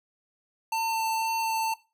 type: tone with vibrato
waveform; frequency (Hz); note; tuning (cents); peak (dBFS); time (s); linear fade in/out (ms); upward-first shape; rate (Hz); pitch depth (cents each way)
square; 896; A5; +31; -26; 0.72-1.74; 5; sine; 2; 8
effects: noise-tail reverb RT60 0.3 s tail -19 dB re dry